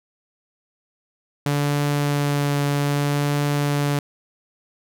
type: tone with vibrato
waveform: sawtooth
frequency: 144.1 Hz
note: D3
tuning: 33 cents flat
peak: -15 dBFS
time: 1.46-3.99 s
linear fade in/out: 2 ms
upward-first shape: triangle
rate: 0.63 Hz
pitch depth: 12 cents each way
effects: none